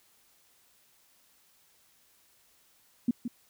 sine tone with echo, 240 Hz, B3, 49 cents flat, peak -21 dBFS, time 3.08-3.11 s, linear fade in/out 5 ms, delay 170 ms, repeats 1, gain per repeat -9 dB, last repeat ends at 3.28 s, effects white hiss -65 dBFS RMS until 3.49 s

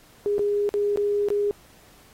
sine tone with dropouts, 410 Hz, G#4, 22 cents flat, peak -20 dBFS, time 0.26-1.51 s, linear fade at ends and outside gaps 0 ms, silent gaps 0.382-0.393 / 0.691-0.74 / 0.96-0.973 / 1.286-1.303 s, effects pink hiss -54 dBFS RMS until 2.13 s + AAC 48 kbps

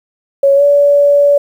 sine tone with pitch glide, 554.4 to 573 Hz, C#5 to D5, 0 to -43 cents, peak -5 dBFS, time 0.43-1.38 s, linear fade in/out 5 ms, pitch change +57 cents, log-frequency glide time 0.55-0.63 s, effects 7-bit

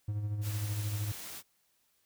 triangle tone with tremolo, 104.3 Hz, G#2, 8 cents sharp, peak -28 dBFS, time 0.08-1.12 s, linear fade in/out 5 ms, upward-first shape sine, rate 13 Hz, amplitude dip 45%
white noise, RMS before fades -44 dBFS, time 0.41-1.43 s, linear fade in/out 50 ms
effects white hiss -73 dBFS RMS until 2.05 s

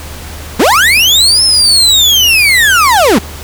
35% pulse linear two-way sweep, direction up then down, 166.2 to 5300 to 166.2 Hz, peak -3 dBFS, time 0.59-3.19 s, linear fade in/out 10 ms, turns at 1.43 s, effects added 76 Hz sine -26 dBFS peak until 3.43 s + pink hiss -28 dBFS RMS until 3.43 s

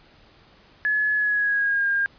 sine tone with pitch glide, 1704 to 1611.2 Hz, G#6 to G6, +44 to +47 cents, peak -19 dBFS, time 0.85-2.06 s, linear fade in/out 0 ms, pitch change -97 cents, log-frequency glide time 1.15-1.88 s, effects pink hiss -54 dBFS RMS until 2.18 s + resampled to 11025 Hz

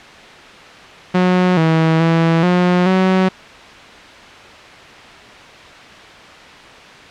sawtooth tone with pitch steps, 182 / 161.4 / 164.9 / 179 / 187.4 Hz, F#3 / E3 / E3 / F3 / F#3, -28 / -36 / +1 / +43 / +22 cents, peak -7 dBFS, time 1.14-3.29 s, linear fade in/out 10 ms, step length 430 ms, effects white hiss -37 dBFS RMS until 7.1 s + low-pass 3000 Hz 12 dB/octave

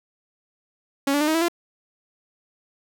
sawtooth tone with pitch steps, 277.2 / 289.3 / 301.9 / 315.1 / 328.9 / 343.3 Hz, C#4 / D4 / D4 / D#4 / E4 / F4, 0 / -26 / +48 / +22 / -4 / -30 cents, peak -15 dBFS, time 1.07-1.484 s, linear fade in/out 5 ms, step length 69 ms, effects none

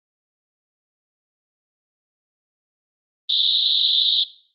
pink band-pass noise, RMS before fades -18 dBFS, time 3.29-4.24 s, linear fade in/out 5 ms, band 3400 to 4000 Hz, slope 96 dB/octave, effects noise-tail reverb RT60 0.5 s tail -18 dB re dry + Opus 24 kbps

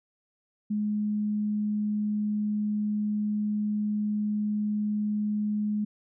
sine tone, 209.9 Hz, G#3, 19 cents sharp, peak -25 dBFS, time 0.7-5.85 s, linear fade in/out 10 ms, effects none

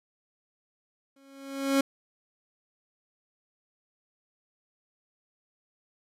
30% pulse tone with exponential growth, 273.6 Hz, C#4, 23 cents flat, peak -17 dBFS, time 1.16-1.81 s, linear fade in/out 5 ms, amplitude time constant 140 ms, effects resampled to 32000 Hz

